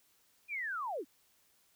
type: linear sweep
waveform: sine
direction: down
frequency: 2489 to 233.1 Hz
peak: -35 dBFS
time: 0.48-1.05 s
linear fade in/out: 50 ms
effects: white hiss -70 dBFS RMS until 1.75 s